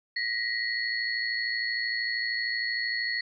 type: tone cluster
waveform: sine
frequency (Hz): 1892 / 2005 / 4363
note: A#6 / B6 / C#8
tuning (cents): +25 / +26 / -28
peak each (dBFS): -30 / -34 / -32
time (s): 0.16-3.21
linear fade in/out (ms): 5
effects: none